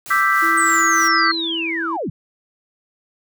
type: noise with tremolo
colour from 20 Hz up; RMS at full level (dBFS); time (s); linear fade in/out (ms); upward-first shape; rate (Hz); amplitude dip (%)
white; -33; 0.06-1.08; 0; sine; 3.3; 50
type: chord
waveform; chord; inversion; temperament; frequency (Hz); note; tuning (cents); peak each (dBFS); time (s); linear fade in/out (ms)
sine; E minor seventh; third; equal; 1174.7 / 1318.5 / 1568 / 1975.5; D6 / E6 / G6 / B6; 0 / 0 / 0 / 0; -19; 0.1-1.32; 10
type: tone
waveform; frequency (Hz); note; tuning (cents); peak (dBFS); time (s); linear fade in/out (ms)
triangle; 329.6; E4; 0; -23; 0.42-1.97; 10
type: linear sweep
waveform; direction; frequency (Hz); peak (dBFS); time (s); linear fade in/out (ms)
sine; down; 8260 to 103.83; -21; 0.57-2.1; 5
effects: none